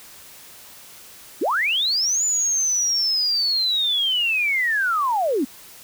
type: linear two-way sweep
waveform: sine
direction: up then down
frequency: 233.6 to 7040 to 233.6 Hz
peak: -18 dBFS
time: 1.41-5.45 s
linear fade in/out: 10 ms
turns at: 2.24 s
effects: white hiss -44 dBFS RMS until 5.83 s